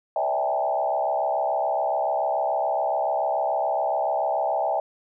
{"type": "tone with frequency modulation", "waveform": "sine", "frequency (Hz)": 719, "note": "F#5", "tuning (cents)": -50, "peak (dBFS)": -21, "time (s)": [0.16, 4.8], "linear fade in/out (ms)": 2, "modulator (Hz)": 67, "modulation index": 2.2, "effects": []}